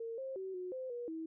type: tone with pitch steps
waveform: sine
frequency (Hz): 457.5 / 531 / 380.2 / 364.4 / 517 / 480.8 / 322.6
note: A#4 / C5 / F#4 / F#4 / C5 / B4 / E4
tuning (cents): -32 / +25 / +47 / -26 / -21 / -46 / -37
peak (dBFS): -39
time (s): 0-1.26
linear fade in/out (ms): 5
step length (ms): 180
effects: none